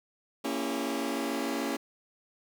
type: chord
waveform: sawtooth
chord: A# diminished seventh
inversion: none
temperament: just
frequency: 233.1 / 279.7 / 335.6 / 402.8 Hz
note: A#3 / C#4 / E4 / G4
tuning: 0 / +16 / +31 / +47 cents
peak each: -32 / -29 / -33 / -34 dBFS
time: 0.44-1.77 s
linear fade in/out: 10 ms
effects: 10-bit